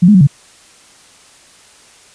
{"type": "tone with pitch steps", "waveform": "sine", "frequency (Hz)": [176.4, 209.9, 184.8, 141.4], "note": ["F3", "G#3", "F#3", "C#3"], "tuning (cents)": [18, 19, -2, 35], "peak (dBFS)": -3, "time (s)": [0.02, 0.272], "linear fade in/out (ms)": 10, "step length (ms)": 63, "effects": ["white hiss -44 dBFS RMS until 2.14 s", "resampled to 22050 Hz"]}